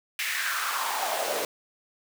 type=noise with high-pass filter sweep; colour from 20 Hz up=pink; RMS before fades=-29 dBFS; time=0.19-1.45 s; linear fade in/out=2 ms; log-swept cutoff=2200 to 480 Hz; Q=3.8; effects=none